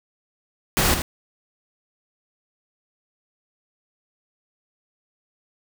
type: noise with echo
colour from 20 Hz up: pink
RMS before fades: -19 dBFS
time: 0.77-0.94 s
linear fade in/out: 0 ms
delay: 79 ms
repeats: 1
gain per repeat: -7 dB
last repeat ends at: 1.019 s
effects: none

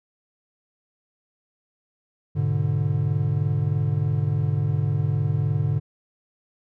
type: chord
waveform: triangle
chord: G# diminished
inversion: none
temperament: equal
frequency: 103.83 / 123.47 / 146.83 Hz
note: G#2 / B2 / D3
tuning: 0 / 0 / 0 cents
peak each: -22 / -26 / -21 dBFS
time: 2.35-5.8 s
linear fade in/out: 20 ms
effects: none

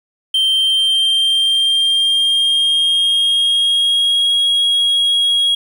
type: tone with pitch glide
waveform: triangle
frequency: 3136 to 3298 Hz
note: G7 to G#7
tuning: 0 to -13 cents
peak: -10 dBFS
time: 0.34-5.55 s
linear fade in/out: 5 ms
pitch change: +87 cents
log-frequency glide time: 0.49-4.38 s
effects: 8-bit

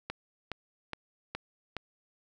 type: click train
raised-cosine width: 0.3 ms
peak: -19 dBFS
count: 5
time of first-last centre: 0.1-1.767 s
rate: 2.4 Hz
effects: none

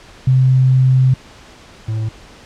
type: tone pair in turn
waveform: sine / triangle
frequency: 130 / 110.24 Hz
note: C3 / A2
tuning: -11 / +4 cents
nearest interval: minor third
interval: 285 cents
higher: first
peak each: -8 / -15 dBFS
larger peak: first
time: 0.27-1.14 / 1.88-2.09 s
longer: first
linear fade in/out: 5 ms
effects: pink hiss -41 dBFS RMS until 2.45 s + low-pass 6000 Hz 12 dB/octave

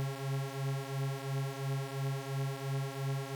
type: beating tone pair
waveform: 45% pulse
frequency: 135.1 / 138 Hz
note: C#3 / C#3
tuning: -44 / -7 cents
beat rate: 2.9 Hz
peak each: -36 / -38 dBFS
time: 0-3.35 s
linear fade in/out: 0 ms
effects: none

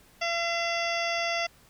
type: harmonic tone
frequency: 680 Hz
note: F5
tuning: 46 cents flat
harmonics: 1 / 2 / 3 / 4 / 5 / 7 / 8 / 9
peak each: -30 / -36 / -32 / -34 / -38 / -38 / -41 / -43 dBFS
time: 0.21-1.47 s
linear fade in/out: 10 ms
effects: pink hiss -58 dBFS RMS until 1.69 s

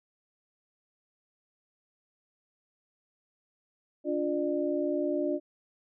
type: tone cluster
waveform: sine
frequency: 290.2 / 350 / 599 Hz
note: D4 / F4 / D5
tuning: -21 / +4 / +34 cents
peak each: -31 dBFS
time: 4.04-5.4 s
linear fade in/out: 50 ms
effects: none

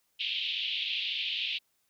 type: band-pass noise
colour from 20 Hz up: white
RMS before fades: -33 dBFS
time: 0.19-1.59 s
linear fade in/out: 20 ms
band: 2600 to 3600 Hz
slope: 48 dB/octave
effects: white hiss -74 dBFS RMS until 1.89 s

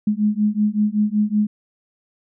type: beating tone pair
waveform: sine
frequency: 207.7 / 213 Hz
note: G#3 / G#3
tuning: 0 / +44 cents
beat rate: 5.3 Hz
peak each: -19 dBFS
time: 0.07-1.47 s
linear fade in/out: 5 ms
effects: none

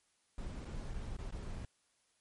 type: noise with dropouts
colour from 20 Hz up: brown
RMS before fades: -42 dBFS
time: 0.38-1.65 s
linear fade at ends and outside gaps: 2 ms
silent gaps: 0.648-0.652 / 0.937-0.941 / 1.167-1.186 / 1.308-1.323 s
effects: white hiss -75 dBFS RMS until 2.2 s + MP3 48 kbps

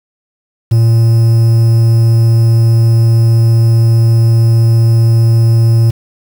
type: tone with quantisation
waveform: triangle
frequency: 114.4 Hz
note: A#2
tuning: 32 cents flat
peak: -3 dBFS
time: 0.71-5.91 s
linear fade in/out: 10 ms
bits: 5
effects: none

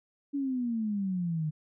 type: exponential sweep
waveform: sine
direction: down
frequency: 287.4 to 150.5 Hz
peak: -28 dBFS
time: 0.33-1.51 s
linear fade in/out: 20 ms
effects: none

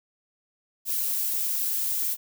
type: noise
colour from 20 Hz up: violet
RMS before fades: -27 dBFS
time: 0.85-2.17 s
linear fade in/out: 50 ms
effects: none

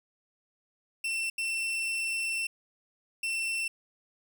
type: tone bursts at uneven times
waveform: 40% pulse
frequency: 2692 Hz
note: E7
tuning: 36 cents sharp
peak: -28 dBFS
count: 3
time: 1.04-1.3 / 1.38-2.47 / 3.23-3.68 s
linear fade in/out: 5 ms
effects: 11-bit

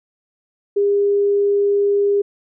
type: tone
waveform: sine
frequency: 404.3 Hz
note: G#4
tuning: 46 cents flat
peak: -13 dBFS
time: 0.76-2.22 s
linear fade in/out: 10 ms
effects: none

